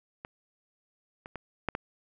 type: clicks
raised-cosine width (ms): 0.5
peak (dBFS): -24 / -27 / -23 / -13 / -16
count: 5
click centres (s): 0.249 / 1.259 / 1.357 / 1.687 / 1.751
effects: none